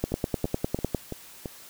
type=two click trains; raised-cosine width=2 ms; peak=-19 / -11 dBFS; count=5 / 10; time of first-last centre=0.12-1.458 / 0.04-0.947 s; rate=2.99 / 9.92 Hz; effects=white hiss -48 dBFS RMS until 1.69 s